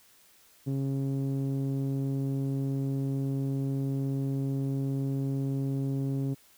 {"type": "tone with low-pass filter", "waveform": "sawtooth", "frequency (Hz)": 136.3, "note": "C#3", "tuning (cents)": -29, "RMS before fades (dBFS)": -30, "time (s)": [0.66, 6.35], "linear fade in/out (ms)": 20, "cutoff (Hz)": 310, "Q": 1.4, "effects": ["white hiss -60 dBFS RMS until 6.57 s"]}